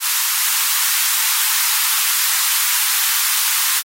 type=high-pass noise; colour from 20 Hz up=white; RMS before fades=-17 dBFS; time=0-3.83 s; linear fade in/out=50 ms; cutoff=910 Hz; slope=48 dB/octave; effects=AAC 48 kbps